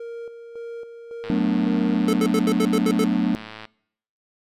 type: tone with tremolo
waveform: triangle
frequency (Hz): 466.2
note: A#4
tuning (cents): 0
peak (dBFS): -29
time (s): 0-2.23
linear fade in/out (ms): 5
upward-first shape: square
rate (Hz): 1.8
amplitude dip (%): 55
type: click train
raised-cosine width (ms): 0.3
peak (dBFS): -21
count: 264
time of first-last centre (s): 1.24-3.653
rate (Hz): 109
type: chord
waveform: triangle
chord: B minor seventh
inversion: second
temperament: equal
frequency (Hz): 185 / 220 / 246.9 / 293.7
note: F#3 / A3 / B3 / D4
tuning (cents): 0 / 0 / 0 / 0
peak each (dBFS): -22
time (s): 1.3-3.35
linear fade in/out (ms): 0
type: tone bursts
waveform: square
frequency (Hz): 435.8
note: A4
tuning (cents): -17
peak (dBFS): -21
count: 8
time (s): 2.08-3.042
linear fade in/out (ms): 2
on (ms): 52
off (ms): 78
effects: noise-tail reverb RT60 0.7 s tail -23 dB re dry + resampled to 32000 Hz